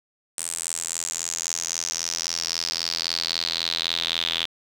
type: tone with band-pass filter sweep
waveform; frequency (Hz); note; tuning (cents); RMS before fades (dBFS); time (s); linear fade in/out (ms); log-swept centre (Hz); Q
square; 41.88; E1; +28; -28; 0.37-4.46; 10; 8600 to 3400; 5.7
effects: 8-bit